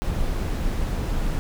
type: noise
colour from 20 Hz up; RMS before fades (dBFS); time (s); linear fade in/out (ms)
brown; -24; 0.02-1.39; 0
effects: none